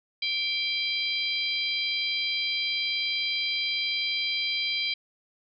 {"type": "harmonic tone with a mistuned harmonic", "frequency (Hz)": 799, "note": "G5", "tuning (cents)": 33, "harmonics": [3, 4, 5, 6], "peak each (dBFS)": [-30, -31, -32, -33], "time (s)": [0.22, 4.94], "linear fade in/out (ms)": 5, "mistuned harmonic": 3, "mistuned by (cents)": -45, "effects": []}